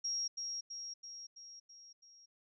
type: tone with echo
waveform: sine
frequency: 5600 Hz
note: F8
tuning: 4 cents sharp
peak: -34 dBFS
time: 0.04-0.28 s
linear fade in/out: 10 ms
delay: 330 ms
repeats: 6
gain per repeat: -4 dB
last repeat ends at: 2.26 s
effects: none